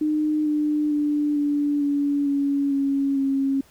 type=tone with pitch steps; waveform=sine; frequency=304.9 / 300 / 295.2 / 290.5 / 285.8 / 281.2 / 276.7 / 272.3 Hz; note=D#4 / D4 / D4 / D4 / D4 / C#4 / C#4 / C#4; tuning=-35 / +37 / +9 / -19 / -47 / +25 / -3 / -31 cents; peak=-19 dBFS; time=0.01-3.61 s; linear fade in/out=5 ms; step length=450 ms; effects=pink hiss -55 dBFS RMS until 3.7 s